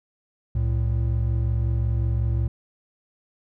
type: tone pair together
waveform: triangle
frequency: 66.8 / 112.34 Hz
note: C2 / A2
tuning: +36 / +36 cents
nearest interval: major sixth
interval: 900 cents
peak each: -21 dBFS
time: 0.55-2.48 s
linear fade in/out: 5 ms
effects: none